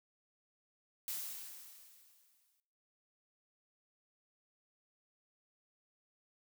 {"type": "noise with exponential decay", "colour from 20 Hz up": "blue", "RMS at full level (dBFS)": -39, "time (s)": [1.08, 2.6], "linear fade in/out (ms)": 0, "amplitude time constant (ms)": 330, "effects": ["noise-tail reverb RT60 0.6 s tail -17 dB re dry"]}